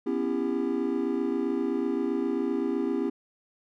triangle chord, C# half-diminished seventh, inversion third, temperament just, 249.5 / 277.2 / 332.6 / 399.1 Hz, B3 / C#4 / E4 / G4, +18 / 0 / +16 / +31 cents, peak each -29 dBFS, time 0.06-3.1 s, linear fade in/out 10 ms, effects none

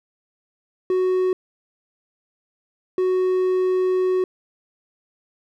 triangle tone bursts at uneven times, 370 Hz, F#4, in tune, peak -15 dBFS, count 2, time 0.9-1.33 / 2.98-4.24 s, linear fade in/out 2 ms, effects none

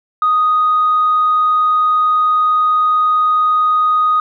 sine tone, 1244.5 Hz, D#6, in tune, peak -9 dBFS, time 0.22-4.2 s, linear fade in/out 2 ms, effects tanh soft clip ceiling -6 dBFS

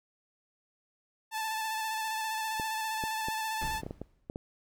sawtooth tone with vibrato, 878 Hz, A5, 4 cents flat, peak -28 dBFS, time 1.31-3.82 s, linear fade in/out 50 ms, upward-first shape square, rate 15 Hz, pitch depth 20 cents each way
clicks, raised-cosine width 2 ms, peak -24 dBFS, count 9, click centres 2.598 / 3.038 / 3.285 / 3.834 / 3.865 / 3.909 / 4.016 / 4.299 / 4.359 s
brown noise with exponential decay, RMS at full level -35 dBFS, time 3.61-4.3 s, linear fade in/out 5 ms, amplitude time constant 150 ms
effects none

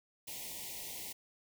white band-stop noise, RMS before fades -44 dBFS, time 0.27-1.13 s, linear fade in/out 10 ms, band 1000 to 1900 Hz, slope 96 dB/octave, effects none

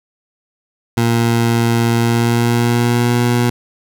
20% pulse tone with pitch glide, 116.8 to 120.64 Hz, A#2 to B2, +4 to -40 cents, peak -7 dBFS, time 0.97-3.5 s, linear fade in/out 5 ms, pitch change +56 cents, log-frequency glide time 1.97-3.19 s, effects none

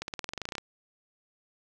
accelerating click train, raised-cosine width 0.2 ms, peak -17 dBFS, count 14, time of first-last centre 0.02-0.582 s, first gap 61 ms, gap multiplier 0.94, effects none

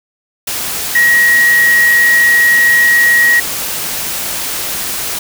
sine tone in noise, 1900 Hz, A#6, 33 cents sharp, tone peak -6 dBFS, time 0.95-3.4 s, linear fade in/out 5 ms, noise white, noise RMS -19 dBFS, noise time 0.47-5.19 s, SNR +10 dB, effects none

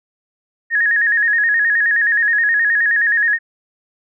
sine tone with vibrato, 1760 Hz, A6, in tune, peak -12 dBFS, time 0.7-3.39 s, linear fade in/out 50 ms, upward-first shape square, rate 9.5 Hz, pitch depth 81 cents each way, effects none

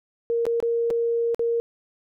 sine tone with dropouts, 466.2 Hz, A#4, in tune, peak -20 dBFS, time 0.3-1.6 s, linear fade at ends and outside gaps 0 ms, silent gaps 0.454-0.466 / 0.602-0.626 / 0.903-0.908 / 1.346-1.394 s, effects none

